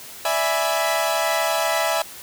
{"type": "chord", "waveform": "sawtooth", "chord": "E dominant seventh", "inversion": "third", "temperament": "equal", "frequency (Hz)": [587.3, 659.3, 830.6, 987.8], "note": ["D5", "E5", "G#5", "B5"], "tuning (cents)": [0, 0, 0, 0], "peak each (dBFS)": [-24, -18, -22, -24], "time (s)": [0.25, 2.02], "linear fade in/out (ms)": 2, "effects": ["white hiss -39 dBFS RMS until 2.22 s"]}